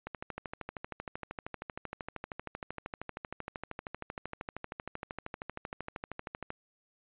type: click train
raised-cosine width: 0.5 ms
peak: -23 dBFS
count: 84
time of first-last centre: 0.07-6.504 s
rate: 12.9 Hz
effects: resampled to 8000 Hz